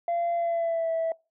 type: tone with pitch glide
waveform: sine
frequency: 686 to 655.4 Hz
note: F5 to E5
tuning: -31 to -10 cents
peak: -22 dBFS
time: 0.08-1.12 s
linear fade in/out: 2 ms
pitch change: -79 cents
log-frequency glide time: 0.35-0.91 s
effects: noise-tail reverb RT60 0.3 s tail -26 dB re dry + tanh soft clip ceiling -22 dBFS